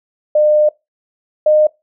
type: tone pair in turn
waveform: sine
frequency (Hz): 604 / 611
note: D5 / D#5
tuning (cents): +48 / -32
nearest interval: unison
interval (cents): 20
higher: second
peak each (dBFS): -8 / -7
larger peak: second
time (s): 0.35-0.69 / 1.46-1.67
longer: first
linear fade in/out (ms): 5
effects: noise-tail reverb RT60 0.2 s tail -22 dB re dry